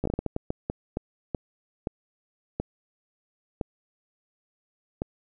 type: slowing click train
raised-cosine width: 2 ms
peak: -14 dBFS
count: 16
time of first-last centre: 0.04-5.019 s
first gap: 14 ms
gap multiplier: 1.39
effects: none